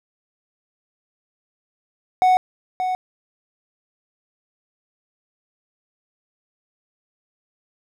triangle tone with echo, 740 Hz, F#5, in tune, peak -10 dBFS, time 2.22-2.37 s, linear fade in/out 0 ms, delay 580 ms, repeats 1, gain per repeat -8 dB, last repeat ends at 2.95 s, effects none

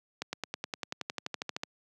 accelerating click train, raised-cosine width 0.2 ms, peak -16 dBFS, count 17, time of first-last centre 0.22-1.634 s, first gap 110 ms, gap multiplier 0.97, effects high-pass 150 Hz 12 dB/octave

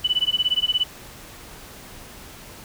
sine tone with tremolo, 2980 Hz, F#7, 12 cents sharp, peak -15 dBFS, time 0.04-0.84 s, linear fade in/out 10 ms, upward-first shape sine, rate 17 Hz, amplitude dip 100%, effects pink hiss -42 dBFS RMS until 2.64 s

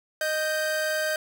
45% pulse tone pair together, 621 / 1564.8 Hz, D#5 / G6, -3 / -4 cents, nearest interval octave + major third, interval 1599 cents, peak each -27 / -28 dBFS, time 0.21-1.16 s, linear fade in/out 2 ms, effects none

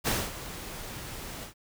pink noise with ADSR envelope, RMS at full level -26 dBFS, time 0.04-1.54 s, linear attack 34 ms, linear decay 230 ms, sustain -14 dB, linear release 110 ms, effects none

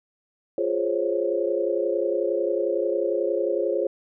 sine chord, Db major seventh, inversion first, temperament equal, 349.2 / 415.3 / 523.3 / 554.4 Hz, F4 / Ab4 / C5 / Db5, 0 / 0 / 0 / 0 cents, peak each -27 dBFS, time 0.58-3.87 s, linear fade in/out 2 ms, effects none

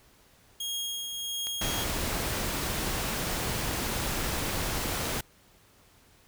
sawtooth tone with tremolo, 3265 Hz, G#7, 30 cents flat, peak -27 dBFS, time 0.6-1.84 s, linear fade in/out 5 ms, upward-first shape triangle, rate 1.5 Hz, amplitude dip 40%
click, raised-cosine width 0.2 ms, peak -22 dBFS, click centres 1.47 s
pink noise, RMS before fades -31 dBFS, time 1.61-5.21 s, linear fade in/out 5 ms
effects pink hiss -60 dBFS RMS until 6.27 s

